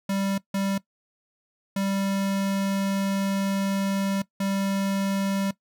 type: tone bursts at uneven times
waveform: square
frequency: 196 Hz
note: G3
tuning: in tune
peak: -24 dBFS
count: 4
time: 0.09-0.38 / 0.54-0.78 / 1.76-4.22 / 4.4-5.51 s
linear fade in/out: 5 ms
effects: noise-tail reverb RT60 0.1 s tail -19 dB re dry